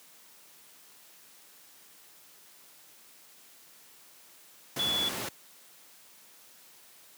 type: tone in noise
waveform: sine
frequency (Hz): 3421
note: A7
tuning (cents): -49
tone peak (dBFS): -27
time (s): 4.79-5.09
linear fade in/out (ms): 5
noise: pink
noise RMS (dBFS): -35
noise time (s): 4.76-5.29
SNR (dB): +5
effects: white hiss -56 dBFS RMS until 7.17 s + high-pass 150 Hz 12 dB/octave